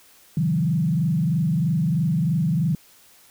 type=tone with frequency modulation; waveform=sine; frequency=161.9 Hz; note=E3; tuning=31 cents flat; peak=-18 dBFS; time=0.37-2.75 s; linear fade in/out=2 ms; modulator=23.1 Hz; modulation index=1.1; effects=white hiss -53 dBFS RMS until 3.3 s